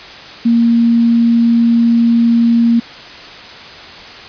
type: tone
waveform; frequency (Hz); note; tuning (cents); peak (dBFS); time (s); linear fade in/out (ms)
sine; 233.1; A#3; 0; -7; 0.45-2.8; 10
effects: white hiss -32 dBFS RMS until 4.28 s + resampled to 11025 Hz